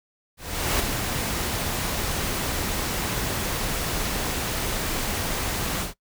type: noise with ADSR envelope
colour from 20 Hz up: pink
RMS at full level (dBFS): -22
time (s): 0.37-5.94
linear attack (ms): 430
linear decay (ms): 6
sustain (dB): -5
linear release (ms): 130
effects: noise-tail reverb RT60 0.1 s tail -20 dB re dry